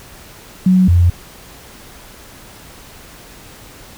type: tone pair in turn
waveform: sine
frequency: 185 / 87.31 Hz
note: F#3 / F2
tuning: 0 / 0 cents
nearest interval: octave + minor second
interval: 1300 cents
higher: first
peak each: -7 dBFS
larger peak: neither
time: 0.66-0.88 / 0.88-1.1 s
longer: neither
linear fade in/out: 5 ms
effects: pink hiss -39 dBFS RMS until 3.97 s